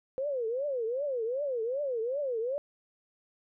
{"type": "tone with vibrato", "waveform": "sine", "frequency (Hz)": 510, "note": "C5", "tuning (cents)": -44, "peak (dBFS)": -29, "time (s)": [0.18, 2.58], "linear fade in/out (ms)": 0, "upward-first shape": "triangle", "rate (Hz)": 2.6, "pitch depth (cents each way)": 280, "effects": []}